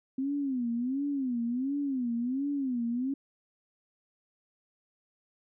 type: tone with vibrato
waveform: sine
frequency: 258.6 Hz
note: C4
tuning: 20 cents flat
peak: -28 dBFS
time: 0.18-3.14 s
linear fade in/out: 5 ms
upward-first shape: sine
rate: 1.4 Hz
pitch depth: 180 cents each way
effects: none